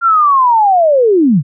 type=linear sweep; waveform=sine; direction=down; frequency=1396.9 to 123.47 Hz; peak=-6 dBFS; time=0.01-1.43 s; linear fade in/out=50 ms; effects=none